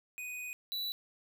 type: tone pair in turn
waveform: square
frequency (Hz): 2489 / 3951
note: D#7 / B7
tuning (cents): 0 / 0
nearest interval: minor sixth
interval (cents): 800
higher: second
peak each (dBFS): -40 / -35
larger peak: second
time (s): 0.18-0.53 / 0.72-0.92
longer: first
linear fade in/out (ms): 0
effects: none